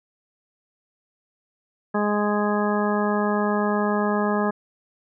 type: harmonic tone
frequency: 207.7 Hz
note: G#3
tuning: in tune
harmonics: 1 / 2 / 3 / 4 / 5 / 6 / 8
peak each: -23 / -26 / -28 / -29 / -30 / -31 / -32 dBFS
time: 1.94-4.51 s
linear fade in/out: 10 ms
effects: none